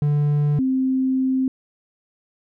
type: tone pair in turn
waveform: triangle / sine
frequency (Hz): 146.83 / 261.6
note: D3 / C4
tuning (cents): 0 / 0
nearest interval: minor seventh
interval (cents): 1000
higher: second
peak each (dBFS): -14 / -17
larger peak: first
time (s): 0.02-0.59 / 0.59-1.48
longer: second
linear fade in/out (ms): 2
effects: none